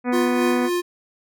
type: harmonic tone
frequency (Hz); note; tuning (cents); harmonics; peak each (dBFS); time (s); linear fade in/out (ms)
246.9; B3; 0; 1 / 2 / 3 / 4 / 5 / 6 / 7 / 8 / 9 / 10; -20 / -26 / -30 / -32 / -34 / -36 / -37 / -38 / -39 / -40; 0.04-0.7; 50
type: tone with tremolo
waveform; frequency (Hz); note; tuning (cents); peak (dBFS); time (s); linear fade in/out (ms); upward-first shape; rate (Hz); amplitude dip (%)
square; 352.5; F4; +16; -20; 0.12-0.82; 20; sine; 3.6; 50
effects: none